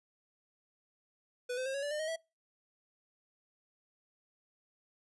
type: tone with pitch steps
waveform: square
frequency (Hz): 493.9 / 514 / 534.9 / 556.6 / 579.3 / 602.8 / 627.3 / 652.8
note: B4 / C5 / C5 / C#5 / D5 / D5 / D#5 / E5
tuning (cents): 0 / -31 / +38 / +7 / -24 / +45 / +14 / -17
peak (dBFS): -35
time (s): 1.49-2.162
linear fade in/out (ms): 10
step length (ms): 84
effects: noise-tail reverb RT60 0.3 s tail -26 dB re dry + resampled to 24000 Hz